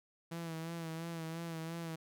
sawtooth tone with vibrato, 164.81 Hz, E3, in tune, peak -36 dBFS, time 0.31-1.96 s, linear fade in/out 10 ms, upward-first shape sine, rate 2.9 Hz, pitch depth 41 cents each way, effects none

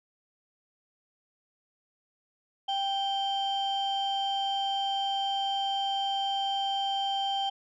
sine tone pair together, 787 / 3135 Hz, G5 / G7, +7 / -1 cents, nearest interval 2 octaves, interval 2392 cents, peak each -27 / -30 dBFS, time 2.68-7.5 s, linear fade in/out 10 ms, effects tanh soft clip ceiling -23 dBFS

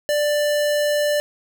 square tone, 590 Hz, D5, 8 cents sharp, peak -18 dBFS, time 0.09-1.2 s, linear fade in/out 0 ms, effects none

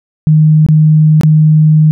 sine tone with dropouts, 154.8 Hz, D#3, 9 cents flat, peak -3 dBFS, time 0.27-1.91 s, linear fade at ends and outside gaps 0 ms, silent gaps 0.664-0.687 / 1.211-1.234 s, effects none

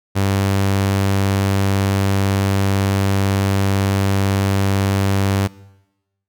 sawtooth tone, 98 Hz, G2, in tune, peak -11 dBFS, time 0.15-5.48 s, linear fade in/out 20 ms, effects noise-tail reverb RT60 1.0 s tail -21 dB re dry

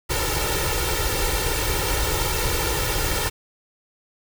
pink noise with comb filter, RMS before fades -23 dBFS, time 0.09-3.3 s, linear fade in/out 20 ms, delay 2.2 ms, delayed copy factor +0.95, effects none

